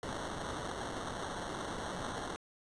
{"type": "noise with sample-and-hold", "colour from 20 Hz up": "blue", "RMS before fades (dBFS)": -40, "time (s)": [0.03, 2.36], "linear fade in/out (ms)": 0, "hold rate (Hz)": 2450, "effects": ["resampled to 22050 Hz"]}